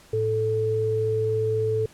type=tone pair together; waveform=sine; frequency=109.4 / 438.1 Hz; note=A2 / A4; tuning=-9 / -7 cents; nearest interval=2 octaves; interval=2402 cents; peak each=-27 / -22 dBFS; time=0.13-1.86 s; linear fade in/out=5 ms; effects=pink hiss -52 dBFS RMS until 1.93 s + low-pass 12000 Hz 12 dB/octave